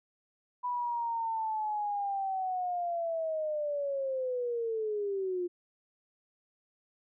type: linear sweep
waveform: sine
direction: down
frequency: 990 to 349.2 Hz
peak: -30 dBFS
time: 0.63-5.48 s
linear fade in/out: 20 ms
effects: none